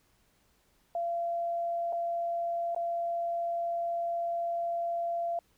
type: tone with dropouts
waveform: sine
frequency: 684 Hz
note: F5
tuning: 36 cents flat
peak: -29 dBFS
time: 0.95-5.39 s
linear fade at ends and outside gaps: 2 ms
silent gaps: 1.925-1.929 / 2.748-2.762 s
effects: pink hiss -69 dBFS RMS until 5.57 s